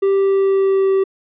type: tone with pitch glide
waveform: triangle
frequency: 392 to 386.2 Hz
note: G4 to G4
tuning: 0 to -26 cents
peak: -10 dBFS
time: 0.02-1.04 s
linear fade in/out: 10 ms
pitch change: -26 cents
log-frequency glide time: 0.12-0.92 s
effects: resampled to 8000 Hz